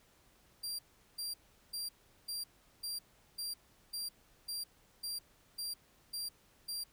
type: tone bursts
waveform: sawtooth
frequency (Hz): 4745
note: D8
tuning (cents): +17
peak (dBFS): -35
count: 12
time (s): 0.63-6.84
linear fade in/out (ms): 10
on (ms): 160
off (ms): 390
effects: pink hiss -67 dBFS RMS until 6.92 s